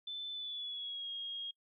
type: tone with pitch glide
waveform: sine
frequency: 3520 to 3265 Hz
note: A7 to G#7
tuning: 0 to -30 cents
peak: -39 dBFS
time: 0.07-1.51 s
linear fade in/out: 5 ms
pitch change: -130 cents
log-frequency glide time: 0.32-1.1 s
effects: noise-tail reverb RT60 0.1 s tail -25 dB re dry